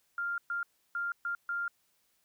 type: tone bursts at uneven times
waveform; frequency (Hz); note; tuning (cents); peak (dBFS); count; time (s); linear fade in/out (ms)
sine; 1396.9; F6; 0; -31; 5; 0.18-0.38 / 0.5-0.63 / 0.95-1.12 / 1.25-1.35 / 1.49-1.68; 2
effects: white hiss -73 dBFS RMS until 2.24 s